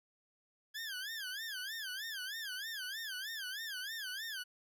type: tone with vibrato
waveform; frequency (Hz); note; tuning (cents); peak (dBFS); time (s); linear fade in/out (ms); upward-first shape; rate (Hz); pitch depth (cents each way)
20% pulse; 1644; G#6; -18; -35; 0.74-4.44; 20; sine; 3.2; 190
effects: none